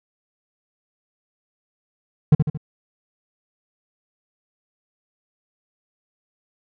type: tone with echo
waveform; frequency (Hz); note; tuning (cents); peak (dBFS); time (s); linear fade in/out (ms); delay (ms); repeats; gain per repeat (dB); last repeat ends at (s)
triangle; 151; D3; +48; -5; 2.32-2.35; 5; 75; 3; -6; 2.575
effects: none